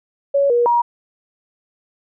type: tone with pitch steps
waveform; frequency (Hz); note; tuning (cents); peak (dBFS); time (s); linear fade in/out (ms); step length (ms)
sine; 560 / 478.9 / 951; C#5 / A#4 / A#5; +18 / +47 / +34; -12; 0.34-0.82; 10; 160
effects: none